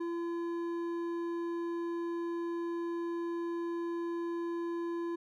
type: tone with hard clipping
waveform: sine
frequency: 340 Hz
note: F4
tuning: 46 cents flat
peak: -35 dBFS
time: 0-5.16 s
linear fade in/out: 10 ms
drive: 8 dB
effects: none